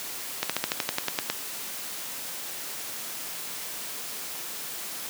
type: slowing click train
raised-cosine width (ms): 0.2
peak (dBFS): -7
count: 11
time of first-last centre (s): 0.43-1.3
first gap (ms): 66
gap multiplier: 1.06
effects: white hiss -36 dBFS RMS until 5.09 s + high-pass 150 Hz 12 dB/octave